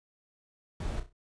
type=noise with echo; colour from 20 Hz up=brown; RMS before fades=-33 dBFS; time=0.8-1 s; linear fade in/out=5 ms; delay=32 ms; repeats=4; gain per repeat=-9 dB; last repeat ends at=1.128 s; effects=resampled to 22050 Hz